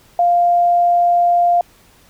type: tone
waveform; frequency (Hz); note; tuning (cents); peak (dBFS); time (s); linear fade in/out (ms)
sine; 698.5; F5; 0; -10; 0.19-1.61; 2
effects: pink hiss -50 dBFS RMS until 2.09 s